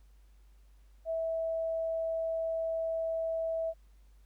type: tone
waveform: sine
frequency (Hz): 653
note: E5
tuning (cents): -17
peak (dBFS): -30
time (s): 1.05-3.74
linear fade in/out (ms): 50
effects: added 50 Hz sine -56 dBFS peak until 4.25 s + pink hiss -73 dBFS RMS until 4.25 s